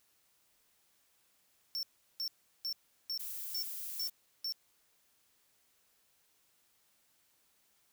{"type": "tone bursts", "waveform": "square", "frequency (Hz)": 5420, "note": "E8", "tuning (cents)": 47, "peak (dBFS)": -35, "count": 7, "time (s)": [1.75, 4.523], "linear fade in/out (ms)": 0, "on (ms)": 79, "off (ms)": 370}
{"type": "noise", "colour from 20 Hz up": "violet", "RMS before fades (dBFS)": -42, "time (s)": [3.19, 4.1], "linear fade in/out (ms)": 10}
{"effects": ["white hiss -72 dBFS RMS until 7.92 s"]}